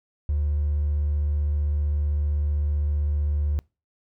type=tone with hard clipping; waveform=triangle; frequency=73.7 Hz; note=D2; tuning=7 cents sharp; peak=-21 dBFS; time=0.29-3.59 s; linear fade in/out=0 ms; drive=3 dB; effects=noise-tail reverb RT60 0.3 s tail -26 dB re dry